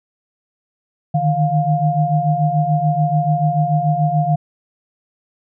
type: tone cluster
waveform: sine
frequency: 149.1 / 156 / 704 Hz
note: D3 / D#3 / F5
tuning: +27 / +5 / +14 cents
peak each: -18 dBFS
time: 1.14-4.36 s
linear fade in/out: 10 ms
effects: none